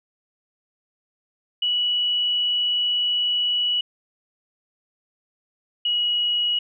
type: tone pair in turn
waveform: sine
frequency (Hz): 2939 / 2910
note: F#7 / F#7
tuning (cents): -12 / -29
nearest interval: unison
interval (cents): 17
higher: first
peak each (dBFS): -19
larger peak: neither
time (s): 1.62-3.81 / 5.85-6.59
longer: first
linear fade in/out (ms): 5
effects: none